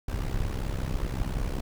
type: noise with amplitude modulation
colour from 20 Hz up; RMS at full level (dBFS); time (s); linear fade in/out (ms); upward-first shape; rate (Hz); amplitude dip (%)
brown; -26; 0.08-1.61; 5; sine; 65.3; 80
effects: none